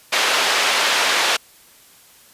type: band-pass noise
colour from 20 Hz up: white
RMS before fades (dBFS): -18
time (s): 0.12-1.37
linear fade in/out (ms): 10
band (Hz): 510 to 3600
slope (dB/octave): 12
effects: white hiss -49 dBFS RMS until 2.33 s + resampled to 32000 Hz